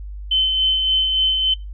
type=tone with tremolo; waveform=sine; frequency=3064 Hz; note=G7; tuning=40 cents flat; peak=-14 dBFS; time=0.31-1.54 s; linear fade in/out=5 ms; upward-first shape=sine; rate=3.5 Hz; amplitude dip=35%; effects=noise-tail reverb RT60 0.2 s tail -18 dB re dry + added 50 Hz sine -29 dBFS peak until 1.73 s